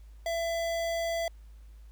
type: tone with notch filter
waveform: square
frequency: 669 Hz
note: E5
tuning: 25 cents sharp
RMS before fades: -31 dBFS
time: 0.26-1.28 s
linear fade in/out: 2 ms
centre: 11000 Hz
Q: 1.6
effects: added 53 Hz sine -47 dBFS peak until 1.91 s + pink hiss -68 dBFS RMS until 1.91 s